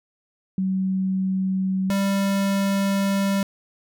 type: tone pair in turn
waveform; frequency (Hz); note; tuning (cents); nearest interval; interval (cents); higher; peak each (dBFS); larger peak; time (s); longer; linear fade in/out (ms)
sine / square; 189.3 / 196.96; F#3 / G3; +40 / +8; minor second; 68; second; -20; neither; 0.58-1.9 / 1.9-3.43; second; 2
effects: none